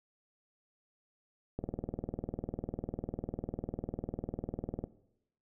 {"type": "click train", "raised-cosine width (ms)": 2, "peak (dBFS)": -22, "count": 66, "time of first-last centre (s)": [1.59, 4.84], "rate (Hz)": 20, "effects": ["noise-tail reverb RT60 0.8 s tail -18 dB re dry"]}